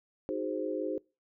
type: chord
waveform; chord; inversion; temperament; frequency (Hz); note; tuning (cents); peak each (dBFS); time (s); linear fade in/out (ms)
sine; Ab dominant seventh; second; equal; 311.1 / 370 / 415.3 / 523.3; Eb4 / Gb4 / Ab4 / C5; 0 / 0 / 0 / 0; -36 / -37 / -37 / -36; 0.29-0.98; 0
effects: noise-tail reverb RT60 0.3 s tail -25 dB re dry